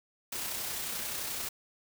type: noise with amplitude modulation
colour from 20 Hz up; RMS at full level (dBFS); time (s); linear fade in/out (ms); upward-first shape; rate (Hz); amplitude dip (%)
white; -35; 0.32-1.49; 5; sine; 31.5; 30
effects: none